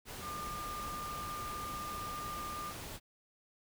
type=tone in noise; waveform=sine; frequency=1200 Hz; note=D6; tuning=37 cents sharp; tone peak=-40 dBFS; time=0.21-2.74 s; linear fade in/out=50 ms; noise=pink; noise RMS=-45 dBFS; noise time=0.05-3 s; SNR=+2 dB; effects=none